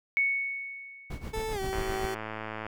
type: tone with exponential decay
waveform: sine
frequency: 2217 Hz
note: C#7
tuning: in tune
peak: -21 dBFS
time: 0.17-1.51 s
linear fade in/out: 0 ms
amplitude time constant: 290 ms
type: noise with tremolo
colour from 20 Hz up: brown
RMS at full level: -33 dBFS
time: 1.1-2.06 s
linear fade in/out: 5 ms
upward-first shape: sine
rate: 7.6 Hz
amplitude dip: 80%
type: tone with pitch glide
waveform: 30% pulse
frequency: 439.9 to 383 Hz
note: A4 to G4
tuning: 0 to -40 cents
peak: -29 dBFS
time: 1.33-2.15 s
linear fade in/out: 10 ms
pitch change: -240 cents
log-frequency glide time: 1.52-1.6 s
type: click train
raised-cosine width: 0.5 ms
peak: -21 dBFS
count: 103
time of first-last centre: 1.73-2.666 s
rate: 109 Hz
effects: none